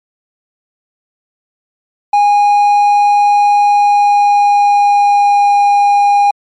triangle tone with pitch glide, 821 to 813 Hz, G#5 to G#5, -20 to -37 cents, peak -4 dBFS, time 2.13-6.31 s, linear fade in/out 5 ms, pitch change -17 cents, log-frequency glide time 3.62-5.57 s, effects MP3 48 kbps

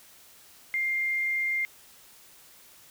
sine tone, 2108 Hz, C7, 12 cents sharp, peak -25 dBFS, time 0.74-1.65 s, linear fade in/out 0 ms, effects white hiss -54 dBFS RMS until 2.9 s

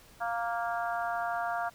harmonic tone, 233.1 Hz, A#3, in tune, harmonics 3 / 4 / 5 / 6 / 7, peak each -32 / -38 / -39 / -37 / -42 dBFS, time 0.2-1.7 s, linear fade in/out 20 ms, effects pink hiss -57 dBFS RMS until 1.74 s

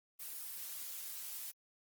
blue noise, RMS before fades -45 dBFS, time 0.19-1.52 s, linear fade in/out 20 ms, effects Opus 24 kbps

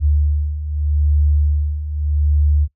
sine beating tone pair, 73.42 / 74.23 Hz, D2 / D2, 0 / +19 cents, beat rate 0.81 Hz, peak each -20 / -15 dBFS, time 0-2.68 s, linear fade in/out 50 ms, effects noise-tail reverb RT60 0.1 s tail -20 dB re dry

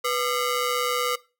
sawtooth ring-modulated tone, 850 Hz, G#5, 40 cents sharp, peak -16 dBFS, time 0.04-1.16 s, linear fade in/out 10 ms, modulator 357 Hz, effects noise-tail reverb RT60 0.3 s tail -20 dB re dry

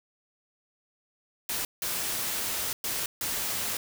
white noise bursts at uneven times, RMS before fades -31 dBFS, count 4, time 1.49-1.65 / 1.82-2.73 / 2.84-3.06 / 3.21-3.77 s, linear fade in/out 2 ms, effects none

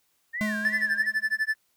sine tone with vibrato, 1790 Hz, A6, 29 cents sharp, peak -29 dBFS, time 0.33-1.07 s, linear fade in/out 20 ms, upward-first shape sine, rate 2.9 Hz, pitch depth 210 cents each way
square tone with exponential decay, 212.9 Hz, G#3, 43 cents sharp, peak -25 dBFS, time 0.41-1.43 s, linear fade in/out 0 ms, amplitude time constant 220 ms
triangle tone with tremolo, 1750 Hz, A6, 10 cents flat, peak -19 dBFS, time 0.65-1.55 s, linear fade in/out 0 ms, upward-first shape sine, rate 12 Hz, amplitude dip 100%
effects white hiss -70 dBFS RMS until 1.76 s

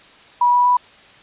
sine tone with pitch steps, 972 / 978.8 / 985.6 Hz, B5 / B5 / B5, -28 / -16 / -4 cents, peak -11 dBFS, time 0.41-0.77 s, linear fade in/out 5 ms, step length 120 ms, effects white hiss -46 dBFS RMS until 1.22 s + resampled to 8000 Hz

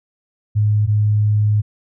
sine tone pair in turn, 105.4 / 105.4 Hz, G#2 / G#2, +26 / +26 cents, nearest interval unison, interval 0 cents, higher neither, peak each -12 dBFS, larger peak neither, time 0.55-0.87 / 0.87-1.62 s, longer second, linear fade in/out 20 ms, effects none

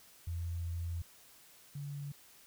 sine tone pair in turn, 85 / 142.95 Hz, F2 / D3, -46 / -46 cents, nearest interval major sixth, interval 900 cents, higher second, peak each -35 / -39 dBFS, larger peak first, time 0.27-1.02 / 1.75-2.12 s, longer first, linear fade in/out 5 ms, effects white hiss -60 dBFS RMS until 2.46 s

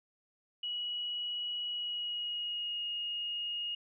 sine tone with pitch glide, 2919 to 2864 Hz, F#7 to F7, -24 to +43 cents, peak -34 dBFS, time 0.63-3.75 s, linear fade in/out 5 ms, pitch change -33 cents, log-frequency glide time 1.66-2.86 s, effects none

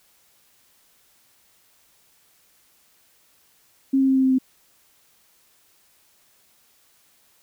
sine tone with pitch steps, 269.3 / 267.4 / 265.6 / 263.8 / 261.9 / 260.1 Hz, C#4 / C4 / C4 / C4 / C4 / C4, -50 / +38 / +26 / +14 / +2 / -10 cents, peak -15 dBFS, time 3.93-4.386 s, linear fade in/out 10 ms, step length 76 ms, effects white hiss -60 dBFS RMS until 7.42 s

